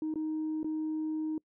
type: tone with dropouts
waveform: sine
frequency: 312.1 Hz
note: D#4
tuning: 5 cents sharp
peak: -29 dBFS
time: 0.02-1.38 s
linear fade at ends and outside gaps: 2 ms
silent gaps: 0.14-0.157 / 0.631-0.644 s
effects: noise-tail reverb RT60 0.1 s tail -26 dB re dry + tanh soft clip ceiling -28 dBFS